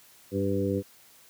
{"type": "harmonic tone with a mistuned harmonic", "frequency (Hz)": 98, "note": "G2", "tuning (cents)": 0, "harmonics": [1, 2, 3, 4, 5], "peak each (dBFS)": [-31, -31, -31, -31, -31], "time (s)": [0.31, 0.83], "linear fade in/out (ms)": 50, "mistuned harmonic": 5, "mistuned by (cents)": 17, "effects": ["white hiss -56 dBFS RMS until 1.29 s", "high-pass 60 Hz 12 dB/octave"]}